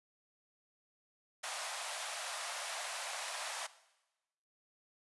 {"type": "high-pass noise", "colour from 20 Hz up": "pink", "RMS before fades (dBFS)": -41, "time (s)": [1.43, 3.67], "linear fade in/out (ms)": 10, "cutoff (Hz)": 600, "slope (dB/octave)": 48, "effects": ["noise-tail reverb RT60 1.0 s tail -17 dB re dry", "resampled to 24000 Hz"]}